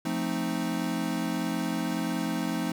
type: chord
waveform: square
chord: F dominant seventh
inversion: none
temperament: equal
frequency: 174.61 / 220 / 261.6 / 311.1 Hz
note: F3 / A3 / C4 / Eb4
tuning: 0 / 0 / 0 / 0 cents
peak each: -34 dBFS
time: 0.05-2.72 s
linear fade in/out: 5 ms
effects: none